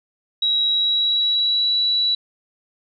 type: tone with pitch glide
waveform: sine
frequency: 3862 to 3930 Hz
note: B7 to B7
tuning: -39 to -9 cents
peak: -16 dBFS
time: 0.42-2.15 s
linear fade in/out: 5 ms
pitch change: +30 cents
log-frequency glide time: 0.67-1.75 s
effects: none